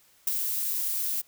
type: noise with ADSR envelope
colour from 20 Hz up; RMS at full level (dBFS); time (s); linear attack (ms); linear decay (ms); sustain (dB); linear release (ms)
violet; -23; 0.27-1.22; 6; 18; -6; 19
effects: white hiss -61 dBFS RMS until 1.27 s